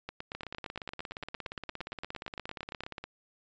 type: two click trains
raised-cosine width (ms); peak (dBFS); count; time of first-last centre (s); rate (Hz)
0.3; -22 / -23; 25 / 47; 0.09-2.836 / 0.35-3.04; 8.74 / 17.1
effects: resampled to 16000 Hz